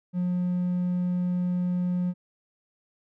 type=tone; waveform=triangle; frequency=179 Hz; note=F3; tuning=43 cents sharp; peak=-21 dBFS; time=0.13-2.14 s; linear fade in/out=50 ms; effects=tanh soft clip ceiling -17 dBFS